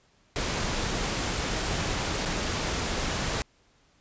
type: noise with dropouts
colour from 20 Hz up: pink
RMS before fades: -29 dBFS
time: 0.36-3.42 s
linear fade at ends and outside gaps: 0 ms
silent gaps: 2.252-2.257 s
effects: pink hiss -64 dBFS RMS until 4 s + resampled to 16000 Hz